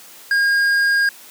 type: tone with tanh clipping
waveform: sine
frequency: 1622 Hz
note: G#6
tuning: 41 cents flat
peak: -15 dBFS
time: 0.31-1.09 s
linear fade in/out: 2 ms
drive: 9 dB
effects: white hiss -42 dBFS RMS until 1.3 s + high-pass 200 Hz 12 dB/octave